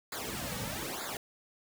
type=noise with flanger; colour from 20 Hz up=pink; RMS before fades=-38 dBFS; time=0.12-1.17 s; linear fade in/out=2 ms; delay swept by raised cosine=0.34 to 2.94 ms; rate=1.1 Hz; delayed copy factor=-0.95; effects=none